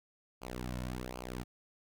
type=tone with flanger; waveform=sawtooth; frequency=62.2 Hz; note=B1; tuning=13 cents sharp; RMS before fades=-41 dBFS; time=0.41-1.44 s; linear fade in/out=20 ms; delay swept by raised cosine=0.53 to 2.53 ms; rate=1.3 Hz; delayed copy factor=-0.85; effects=none